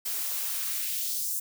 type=noise with high-pass filter sweep; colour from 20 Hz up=blue; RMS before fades=-31 dBFS; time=0.05-1.4 s; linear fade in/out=10 ms; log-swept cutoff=260 to 8300 Hz; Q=1.3; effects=none